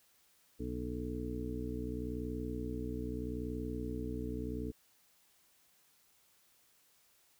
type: harmonic tone with a mistuned harmonic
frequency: 60.8 Hz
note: B1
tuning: 26 cents flat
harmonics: 1 / 2 / 3 / 4 / 5 / 6 / 7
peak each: -42 / -45 / -50 / -42 / -43 / -54 / -44 dBFS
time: 0.59-4.72 s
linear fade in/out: 20 ms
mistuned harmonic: 7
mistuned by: +51 cents
effects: white hiss -69 dBFS RMS until 7.39 s